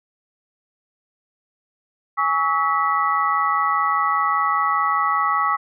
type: tone cluster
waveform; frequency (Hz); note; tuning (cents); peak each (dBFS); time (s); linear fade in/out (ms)
sine; 829 / 1126 / 1291 / 1962; G#5 / C#6 / E6 / B6; -3 / +27 / -37 / -12; -26 / -20 / -21 / -27; 2.17-5.57; 20
effects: none